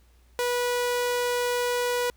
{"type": "tone", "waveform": "sawtooth", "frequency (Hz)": 488.6, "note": "B4", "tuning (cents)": -19, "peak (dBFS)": -20, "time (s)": [0.39, 2.1], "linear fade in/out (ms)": 0, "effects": ["added 60 Hz sine -55 dBFS peak until 2.16 s", "pink hiss -65 dBFS RMS until 2.16 s"]}